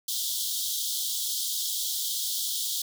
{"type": "high-pass noise", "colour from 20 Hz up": "pink", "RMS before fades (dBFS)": -30, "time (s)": [0.08, 2.82], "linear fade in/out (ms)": 5, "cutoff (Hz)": 3200, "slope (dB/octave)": 96, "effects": []}